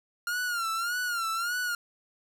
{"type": "tone with vibrato", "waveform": "45% pulse", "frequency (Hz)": 1400, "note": "F6", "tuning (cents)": 4, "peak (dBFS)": -28, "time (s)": [0.27, 1.75], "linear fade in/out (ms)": 2, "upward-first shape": "sine", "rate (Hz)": 1.7, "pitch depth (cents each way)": 100, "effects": []}